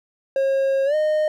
triangle tone with pitch glide, 541 to 614.3 Hz, C#5 to D#5, -42 to -22 cents, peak -15 dBFS, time 0.36-1.28 s, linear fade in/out 2 ms, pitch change +220 cents, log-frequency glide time 0.85-0.95 s, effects none

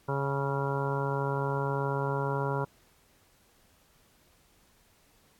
harmonic tone, 138.59 Hz, C#3, in tune, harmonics 1 / 2 / 3 / 4 / 5 / 6 / 7 / 8 / 9 / 10, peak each -31 / -41 / -34 / -37 / -44 / -41 / -35 / -43 / -49 / -39 dBFS, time 0.08-2.65 s, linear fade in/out 10 ms, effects pink hiss -64 dBFS RMS until 5.39 s + AAC 64 kbps

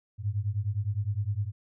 sine beating tone pair, 98 / 107.8 Hz, G2 / A2, 0 / -35 cents, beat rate 9.8 Hz, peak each -30 / -30 dBFS, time 0.18-1.52 s, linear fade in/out 50 ms, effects none

